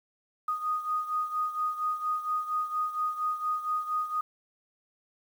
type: beating tone pair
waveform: sine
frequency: 1239 / 1243.3 Hz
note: D#6 / D#6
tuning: -8 / -2 cents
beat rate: 4.3 Hz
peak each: -29 / -34 dBFS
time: 0.48-4.21 s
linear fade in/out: 5 ms
effects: 9-bit